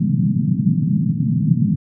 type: band-pass noise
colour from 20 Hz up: white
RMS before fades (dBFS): -17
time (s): 0-1.76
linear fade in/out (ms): 10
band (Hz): 120 to 220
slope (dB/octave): 48
effects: none